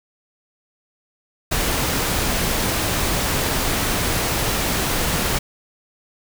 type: noise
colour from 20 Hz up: pink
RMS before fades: -21 dBFS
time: 1.51-5.39 s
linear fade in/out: 10 ms
effects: none